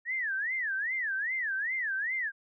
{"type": "tone with vibrato", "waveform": "sine", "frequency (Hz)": 1801, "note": "A6", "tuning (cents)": 40, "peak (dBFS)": -29, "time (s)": [0.05, 2.32], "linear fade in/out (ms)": 50, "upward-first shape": "sine", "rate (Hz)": 2.5, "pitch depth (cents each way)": 270, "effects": []}